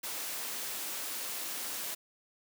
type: high-pass noise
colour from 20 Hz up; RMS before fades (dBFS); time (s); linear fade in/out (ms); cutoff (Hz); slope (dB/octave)
white; -38; 0.03-1.95; 10; 230; 12
effects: none